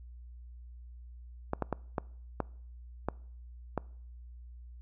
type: clicks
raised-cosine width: 1 ms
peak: -16 dBFS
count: 7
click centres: 1.534 / 1.623 / 1.727 / 1.982 / 2.403 / 3.086 / 3.777 s
effects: noise-tail reverb RT60 0.6 s tail -24 dB re dry + added 60 Hz sine -46 dBFS peak until 4.81 s